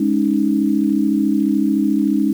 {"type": "chord", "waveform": "sine", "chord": "Ab suspended fourth", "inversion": "none", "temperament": "equal", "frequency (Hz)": [207.7, 277.2, 311.1], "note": ["Ab3", "Db4", "Eb4"], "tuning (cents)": [0, 0, 0], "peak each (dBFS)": -18, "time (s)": [0, 2.33], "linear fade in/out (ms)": 5, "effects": ["7-bit"]}